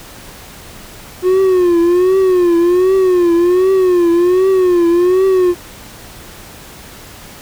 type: tone with vibrato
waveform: triangle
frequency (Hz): 360.3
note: F#4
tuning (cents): -46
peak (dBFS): -6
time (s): 1.22-5.55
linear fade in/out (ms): 50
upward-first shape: triangle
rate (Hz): 1.3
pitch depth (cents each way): 120
effects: pink hiss -35 dBFS RMS until 7.41 s